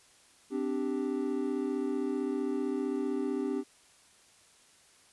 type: chord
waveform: triangle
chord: C suspended second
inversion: none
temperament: equal with one note detuned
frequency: 258.2 / 293.7 / 392 Hz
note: C4 / D4 / G4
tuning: -23 / 0 / 0 cents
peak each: -32 dBFS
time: 0.5-3.64 s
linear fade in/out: 50 ms
effects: white hiss -61 dBFS RMS until 5.12 s + resampled to 24000 Hz